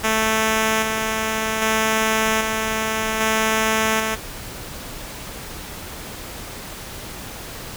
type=tone with tremolo; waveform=5% pulse; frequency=220 Hz; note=A3; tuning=in tune; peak=-6 dBFS; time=0.03-4.16 s; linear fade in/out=20 ms; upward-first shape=square; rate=0.63 Hz; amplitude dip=35%; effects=pink hiss -34 dBFS RMS until 7.76 s